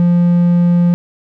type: tone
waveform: triangle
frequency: 174.2 Hz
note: F3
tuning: 4 cents flat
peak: -6 dBFS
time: 0-0.94 s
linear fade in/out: 0 ms
effects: none